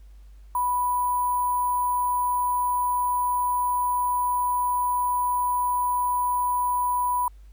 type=tone with sample-and-hold; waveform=sine; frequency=987 Hz; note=B5; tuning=1 cent flat; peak=-21 dBFS; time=0.55-7.28 s; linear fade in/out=2 ms; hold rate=11025 Hz; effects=added 50 Hz sine -44 dBFS peak until 7.52 s + pink hiss -66 dBFS RMS until 7.52 s